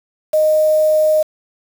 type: tone with quantisation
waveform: sine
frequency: 619 Hz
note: D#5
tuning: 9 cents flat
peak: -10 dBFS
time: 0.33-1.23 s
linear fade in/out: 10 ms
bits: 5
effects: none